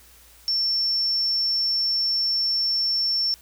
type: tone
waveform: sine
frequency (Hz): 5420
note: E8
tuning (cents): +47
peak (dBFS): -20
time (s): 0.48-3.34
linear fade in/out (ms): 0
effects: added 59 Hz sine -55 dBFS peak until 3.41 s + white hiss -52 dBFS RMS until 3.41 s